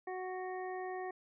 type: harmonic tone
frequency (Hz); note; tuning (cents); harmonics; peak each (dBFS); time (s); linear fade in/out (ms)
370; F#4; 0; 1 / 2 / 3 / 5 / 6; -41 / -42 / -51 / -49 / -60; 0.07-1.11; 5
effects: none